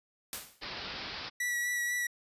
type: noise with exponential decay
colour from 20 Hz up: white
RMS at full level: -35 dBFS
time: 0.33-0.66 s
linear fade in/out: 1 ms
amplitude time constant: 70 ms
type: low-pass noise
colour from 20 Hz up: white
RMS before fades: -41 dBFS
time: 0.61-1.3 s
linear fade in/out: 20 ms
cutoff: 5200 Hz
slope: 96 dB/octave
type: tone with vibrato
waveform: 45% pulse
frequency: 1942 Hz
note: B6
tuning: 30 cents flat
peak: -30 dBFS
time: 1.4-2.07 s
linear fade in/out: 5 ms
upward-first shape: sine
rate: 4.1 Hz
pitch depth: 17 cents each way
effects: resampled to 32000 Hz